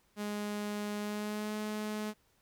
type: tone with pitch glide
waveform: sawtooth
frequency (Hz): 207.7 to 212.7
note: G#3 to G#3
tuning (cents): 0 to +42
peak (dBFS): -31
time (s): 0.16-2.14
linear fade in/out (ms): 50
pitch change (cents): +42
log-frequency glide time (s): 0.99-1.55
effects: pink hiss -71 dBFS RMS until 2.41 s

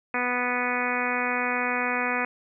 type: harmonic tone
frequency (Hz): 246.9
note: B3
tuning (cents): 0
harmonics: 1 / 2 / 3 / 4 / 5 / 6 / 7 / 8 / 9 / 10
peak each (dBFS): -33 / -33 / -33 / -33 / -33 / -33 / -33 / -33 / -33 / -33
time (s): 0.14-2.25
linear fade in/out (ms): 2
effects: none

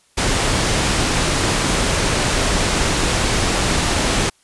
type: low-pass noise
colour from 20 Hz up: pink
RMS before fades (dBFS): -18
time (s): 0.17-4.3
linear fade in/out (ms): 10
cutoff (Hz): 9800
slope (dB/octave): 24
effects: white hiss -57 dBFS RMS until 4.43 s + resampled to 24000 Hz

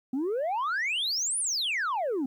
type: exponential two-way sweep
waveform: sine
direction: up then down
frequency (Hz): 247.2 to 10190 to 247.2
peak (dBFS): -24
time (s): 0.13-2.26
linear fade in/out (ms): 5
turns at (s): 1.39
effects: tanh soft clip ceiling -25 dBFS + 11-bit

